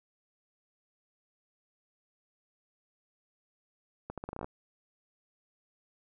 accelerating click train, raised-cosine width 1 ms, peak -24 dBFS, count 10, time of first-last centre 4.1-4.444 s, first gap 77 ms, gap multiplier 0.81, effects none

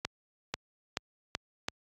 accelerating click train, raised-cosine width 0.2 ms, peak -13 dBFS, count 5, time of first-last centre 0.05-1.685 s, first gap 490 ms, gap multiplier 0.88, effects high-pass 60 Hz 12 dB/octave + AAC 48 kbps

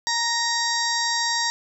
harmonic tone with a mistuned harmonic, 932.3 Hz, A#5, in tune, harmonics 1 / 2 / 4 / 5 / 6 / 7 / 8, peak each -27 / -27 / -30 / -28 / -28 / -35 / -32 dBFS, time 0.07-1.5 s, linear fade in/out 0 ms, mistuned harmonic 4, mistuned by +35 cents, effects 9-bit

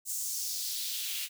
white noise with high-pass filter sweep, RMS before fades -35 dBFS, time 0.05-1.29 s, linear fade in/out 50 ms, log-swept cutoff 7700 to 2600 Hz, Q 2.2, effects none

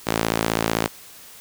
sawtooth tone with high-pass filter, 55.7 Hz, A1, 22 cents sharp, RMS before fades -23 dBFS, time 0.06-0.88 s, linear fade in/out 20 ms, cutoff 240 Hz, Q 0.56, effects white hiss -44 dBFS RMS until 1.4 s

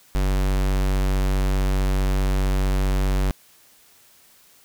square tone, 47.66 Hz, G1, 48 cents flat, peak -19 dBFS, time 0.15-3.31 s, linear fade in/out 0 ms, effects white hiss -54 dBFS RMS until 4.64 s

